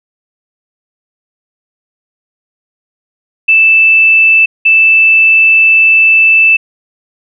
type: tone bursts at uneven times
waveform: sine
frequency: 2641 Hz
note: E7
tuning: 3 cents sharp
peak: -3 dBFS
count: 2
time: 3.48-4.46 / 4.65-6.57 s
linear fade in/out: 10 ms
effects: none